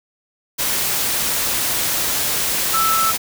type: tone in noise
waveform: sine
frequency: 1318.5 Hz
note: E6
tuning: in tune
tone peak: -16 dBFS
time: 2.73-3.12 s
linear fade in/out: 20 ms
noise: white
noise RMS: -20 dBFS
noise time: 0.58-3.18 s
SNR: +1 dB
effects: none